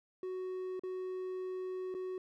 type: tone with dropouts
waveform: triangle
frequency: 370.9 Hz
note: F#4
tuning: 4 cents sharp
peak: -35 dBFS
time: 0.23-2.18 s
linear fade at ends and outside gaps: 2 ms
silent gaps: 0.795-0.835 / 1.942-1.948 s
effects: none